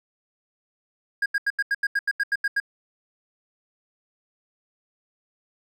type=tone bursts; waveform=triangle; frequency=1630 Hz; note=G#6; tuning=33 cents flat; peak=-18 dBFS; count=12; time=1.22-2.601 s; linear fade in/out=5 ms; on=39 ms; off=83 ms; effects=none